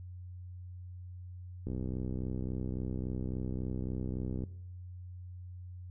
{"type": "click train", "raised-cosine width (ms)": 3, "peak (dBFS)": -25, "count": 177, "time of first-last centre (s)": [1.67, 4.437], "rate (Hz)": 63.6, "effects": ["noise-tail reverb RT60 0.8 s tail -19 dB re dry", "added 90 Hz sine -43 dBFS peak until 5.9 s"]}